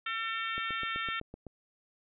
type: harmonic tone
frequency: 450.8 Hz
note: A4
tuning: 42 cents sharp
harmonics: 3 / 4 / 5 / 6 / 7 / 8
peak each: -36 / -38 / -40 / -42 / -43 / -44 dBFS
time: 0.06-1.2 s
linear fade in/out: 5 ms
type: click train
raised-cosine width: 2 ms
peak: -30 dBFS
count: 8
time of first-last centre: 0.58-1.467 s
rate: 7.89 Hz
effects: none